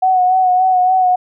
sine tone with vibrato, 740 Hz, F#5, in tune, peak -9 dBFS, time 0.02-1.16 s, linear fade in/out 10 ms, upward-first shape sine, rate 3.5 Hz, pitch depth 31 cents each way, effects none

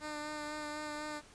10% pulse tone with vibrato, 300.8 Hz, D4, 42 cents sharp, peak -31 dBFS, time 0-1.22 s, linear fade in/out 50 ms, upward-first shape sine, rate 4 Hz, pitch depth 17 cents each way, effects pink hiss -58 dBFS RMS until 1.34 s + resampled to 22050 Hz

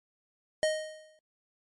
square tone with exponential decay, 622.3 Hz, D#5, in tune, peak -23 dBFS, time 0.63-1.19 s, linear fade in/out 0 ms, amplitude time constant 120 ms, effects MP3 48 kbps

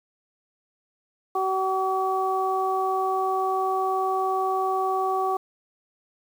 harmonic tone, 379.6 Hz, F#4, 44 cents sharp, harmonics 1 / 2 / 3, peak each -27 / -25 / -27 dBFS, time 1.35-5.37 s, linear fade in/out 5 ms, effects 8-bit

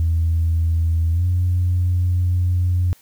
sine tone with pitch glide, 82.41 to 89.35 Hz, E2 to F2, 0 to +40 cents, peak -14 dBFS, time 0-2.93 s, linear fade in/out 0 ms, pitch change +140 cents, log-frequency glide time 1.12-1.24 s, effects tanh soft clip ceiling -11 dBFS + white hiss -53 dBFS RMS until 3.01 s

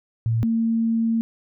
sine tone pair in turn, 114 / 227.3 Hz, A#2 / A#3, -38 / -43 cents, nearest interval octave, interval 1195 cents, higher second, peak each -18 dBFS, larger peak neither, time 0.26-0.43 / 0.43-1.21 s, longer second, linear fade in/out 0 ms, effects none

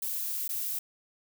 violet noise with dropouts, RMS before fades -33 dBFS, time 0.02-0.79 s, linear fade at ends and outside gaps 5 ms, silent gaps 0.48-0.491 s, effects none

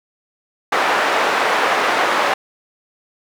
white band-pass noise, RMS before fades -17 dBFS, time 0.72-2.34 s, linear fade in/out 5 ms, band 490 to 1400 Hz, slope 12 dB/octave, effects none

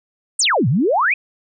sine exponential two-way sweep, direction down then up, 9397 to 110.3 to 2617 Hz, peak -13 dBFS, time 0.39-1.14 s, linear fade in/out 5 ms, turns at 0.68 s, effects none

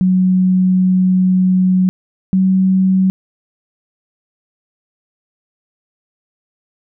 sine tone pair in turn, 185 / 188.56 Hz, F#3 / F#3, 0 / +33 cents, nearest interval unison, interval 33 cents, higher second, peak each -9 dBFS, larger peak neither, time 0.01-1.89 / 2.33-3.1 s, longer first, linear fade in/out 0 ms, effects none

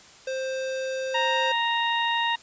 square tone, 525 Hz, C5, 6 cents sharp, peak -28 dBFS, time 0.27-1.52 s, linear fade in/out 5 ms
harmonic tone, 932.3 Hz, A#5, in tune, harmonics 1 / 2 / 3 / 4, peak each -25 / -28 / -30 / -31 dBFS, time 1.14-2.36 s, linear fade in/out 10 ms
effects white hiss -50 dBFS RMS until 2.42 s + resampled to 16000 Hz

